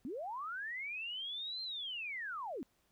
sine linear two-way sweep, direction up then down, 220 to 4177 to 220 Hz, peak -39 dBFS, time 0.05-2.63 s, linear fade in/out 0 ms, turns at 1.62 s, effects pink hiss -75 dBFS RMS until 2.91 s

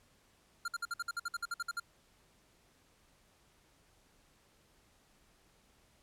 square tone bursts, 1394 Hz, F6, 4 cents flat, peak -35 dBFS, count 14, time 0.65-1.799 s, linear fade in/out 5 ms, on 31 ms, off 55 ms, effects pink hiss -68 dBFS RMS until 6.02 s + low-pass 12000 Hz 12 dB/octave

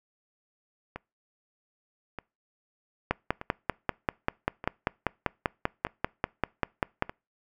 two click trains, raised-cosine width 0.5 ms, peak -9 / -21 dBFS, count 21 / 6, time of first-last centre 3.11-7.024 / 0.96-7.095 s, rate 5.11 / 0.815 Hz, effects noise-tail reverb RT60 0.3 s tail -26 dB re dry

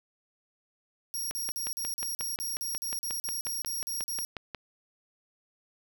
10% pulse tone bursts, 5610 Hz, F8, 7 cents sharp, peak -26 dBFS, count 15, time 1.14-4.25 s, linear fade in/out 0 ms, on 170 ms, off 40 ms
click train, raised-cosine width 0.3 ms, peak -20 dBFS, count 19, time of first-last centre 1.31-4.547 s, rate 5.56 Hz
effects 9-bit

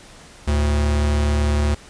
square tone pair together, 73.42 / 111.44 Hz, D2 / A2, 0 / +23 cents, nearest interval perfect fifth, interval 723 cents, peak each -17 / -29 dBFS, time 0.47-1.75 s, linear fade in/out 10 ms, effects pink hiss -44 dBFS RMS until 1.89 s + resampled to 22050 Hz

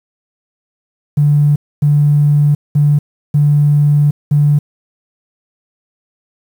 triangle tone bursts at uneven times, 146.6 Hz, D3, 3 cents flat, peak -3 dBFS, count 5, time 1.17-1.56 / 1.82-2.55 / 2.75-2.99 / 3.34-4.11 / 4.31-4.59 s, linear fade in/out 10 ms, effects tanh soft clip ceiling -5 dBFS + 7-bit

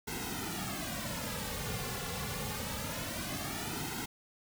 pink noise with flanger, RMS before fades -38 dBFS, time 0.07-4.06 s, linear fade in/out 10 ms, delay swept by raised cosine 1.7 to 3.2 ms, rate 0.25 Hz, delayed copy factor -0.95, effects none

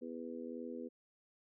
harmonic tone, 82.41 Hz, E2, in tune, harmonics 3 / 4 / 5 / 6, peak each -45 / -49 / -49 / -48 dBFS, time 0.01-0.89 s, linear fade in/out 20 ms, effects none

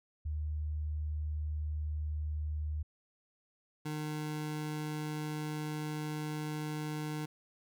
sine / 25% pulse tone pair in turn, 76 / 152.29 Hz, D#2 / D#3, -40 / -37 cents, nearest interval octave, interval 1203 cents, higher second, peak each -33 / -32 dBFS, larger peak second, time 0.25-2.83 / 3.85-7.26 s, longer second, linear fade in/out 10 ms, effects none

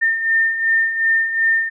sine beating tone pair, 1808 / 1810.7 Hz, A6 / A6, +47 / +49 cents, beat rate 2.7 Hz, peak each -22 / -15 dBFS, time 0.01-1.7 s, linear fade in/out 20 ms, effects none

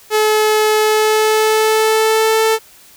sawtooth tone with pitch glide, 429.7 to 442.5 Hz, A4 to A4, -41 to +10 cents, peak -7 dBFS, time 0.1-2.59 s, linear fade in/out 50 ms, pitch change +51 cents, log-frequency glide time 0.79-2.42 s, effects white hiss -44 dBFS RMS until 2.96 s

